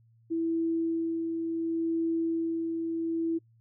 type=tone with tremolo; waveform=sine; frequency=329.5 Hz; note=E4; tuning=1 cent flat; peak=-25 dBFS; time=0.3-3.39 s; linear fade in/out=20 ms; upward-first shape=sine; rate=0.7 Hz; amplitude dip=35%; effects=noise-tail reverb RT60 0.1 s tail -25 dB re dry + added 114 Hz sine -59 dBFS peak until 3.6 s